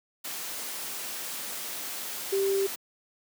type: tone in noise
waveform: sine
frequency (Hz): 391.6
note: G4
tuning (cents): -2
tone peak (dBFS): -23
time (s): 2.32-2.67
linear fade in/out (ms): 10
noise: white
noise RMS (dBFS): -36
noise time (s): 0.24-2.76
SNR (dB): +10
effects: high-pass 200 Hz 12 dB/octave